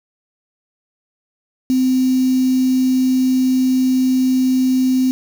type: tone with quantisation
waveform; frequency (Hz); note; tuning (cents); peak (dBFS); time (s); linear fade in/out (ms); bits
sine; 258; C4; -24; -12; 1.7-5.11; 0; 5
effects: none